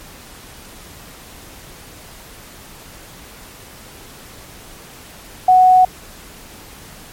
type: tone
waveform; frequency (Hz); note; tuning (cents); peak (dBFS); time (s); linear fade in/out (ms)
sine; 740; F#5; 0; -6; 5.48-5.85; 5
effects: pink hiss -39 dBFS RMS until 7.12 s + MP3 64 kbps